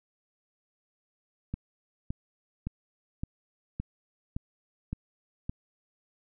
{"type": "click train", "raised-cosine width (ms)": 5, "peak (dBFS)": -20, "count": 8, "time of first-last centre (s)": [1.54, 5.495], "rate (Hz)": 1.77, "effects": []}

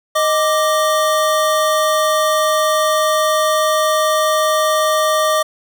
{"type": "tone pair together", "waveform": "square", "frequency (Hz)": [622.3, 1177.5], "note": ["D#5", "D6"], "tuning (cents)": [0, 4], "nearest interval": "major seventh", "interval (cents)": 1104, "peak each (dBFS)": [-16, -17], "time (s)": [0.15, 5.43], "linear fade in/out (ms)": 10, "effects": []}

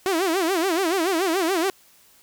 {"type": "tone with vibrato", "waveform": "sawtooth", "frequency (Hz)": 354.7, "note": "F4", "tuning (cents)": 27, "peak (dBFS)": -16, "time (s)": [0.06, 1.7], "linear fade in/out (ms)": 0, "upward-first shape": "sine", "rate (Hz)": 7, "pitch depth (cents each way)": 190, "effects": ["white hiss -55 dBFS RMS until 2.22 s"]}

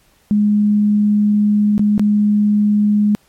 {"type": "tone with dropouts", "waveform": "sine", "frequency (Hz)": 208.2, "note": "G#3", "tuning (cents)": 5, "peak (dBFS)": -10, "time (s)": [0.31, 3.15], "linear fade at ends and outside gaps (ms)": 0, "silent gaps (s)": [[1.78, 1.794], [1.979, 1.995]], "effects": ["pink hiss -55 dBFS RMS until 3.28 s", "MP3 64 kbps"]}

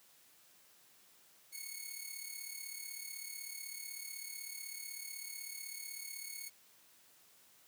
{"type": "tone with amplitude modulation", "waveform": "5% pulse", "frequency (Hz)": 2206, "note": "C#7", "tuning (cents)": -9, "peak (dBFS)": -31, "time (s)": [1.52, 6.5], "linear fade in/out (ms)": 20, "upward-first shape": "sine", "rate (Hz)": 36, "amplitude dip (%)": 60, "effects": ["white hiss -65 dBFS RMS until 7.67 s", "high-pass 100 Hz 12 dB/octave"]}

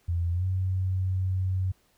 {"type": "tone with pitch glide", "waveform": "sine", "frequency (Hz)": [85.7, 93.46], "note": ["F2", "F#2"], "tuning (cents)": [-32, 18], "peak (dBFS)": -24, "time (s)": [0.08, 1.72], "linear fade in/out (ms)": 10, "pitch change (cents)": 150, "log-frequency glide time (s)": [0.32, 0.45], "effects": ["pink hiss -66 dBFS RMS until 1.97 s"]}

